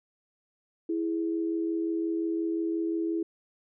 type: tone pair together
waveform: sine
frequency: 329.6 / 415.3 Hz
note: E4 / G#4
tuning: 0 / 0 cents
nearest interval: major third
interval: 400 cents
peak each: -27 / -35 dBFS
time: 0.89-3.23 s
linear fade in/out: 5 ms
effects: none